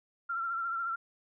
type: tone with vibrato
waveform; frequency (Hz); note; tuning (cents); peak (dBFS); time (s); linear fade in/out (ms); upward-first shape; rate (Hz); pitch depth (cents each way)
sine; 1361; F6; -45; -31; 0.29-0.96; 10; sine; 14; 43
effects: none